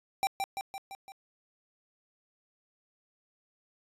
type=tone with echo; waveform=square; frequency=784 Hz; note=G5; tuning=in tune; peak=-26 dBFS; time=0.23-0.27 s; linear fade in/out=0 ms; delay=170 ms; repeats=5; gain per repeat=-4 dB; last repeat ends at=1.12 s; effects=resampled to 32000 Hz